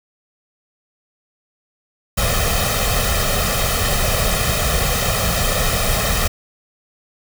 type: noise with comb filter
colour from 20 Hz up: pink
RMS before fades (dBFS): -18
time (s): 2.17-6.28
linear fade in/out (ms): 10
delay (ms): 1.6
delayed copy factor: +0.8
effects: none